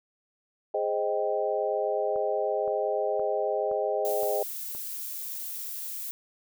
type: chord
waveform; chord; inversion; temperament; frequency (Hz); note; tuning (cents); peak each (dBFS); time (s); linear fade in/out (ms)
sine; Ab major seventh; none; equal; 415.3 / 523.3 / 622.3 / 784; Ab4 / C5 / Eb5 / G5; 0 / 0 / 0 / 0; -30 / -31 / -29 / -33; 0.74-4.43; 5
type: click train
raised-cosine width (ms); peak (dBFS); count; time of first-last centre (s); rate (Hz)
1; -31; 6; 2.16-4.751; 1.93
type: noise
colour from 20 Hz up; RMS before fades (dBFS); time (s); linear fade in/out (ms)
violet; -36; 4.05-6.11; 0
effects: none